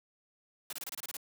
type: noise bursts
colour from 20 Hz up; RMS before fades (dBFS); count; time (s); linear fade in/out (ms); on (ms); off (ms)
white; -40; 9; 0.7-1.168; 2; 28; 27
effects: high-pass 200 Hz 12 dB/octave